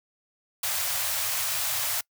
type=band-stop noise; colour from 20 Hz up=white; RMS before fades=-28 dBFS; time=0.63-2.01 s; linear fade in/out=5 ms; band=130 to 560 Hz; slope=48 dB/octave; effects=noise-tail reverb RT60 0.1 s tail -25 dB re dry + high-pass 80 Hz 12 dB/octave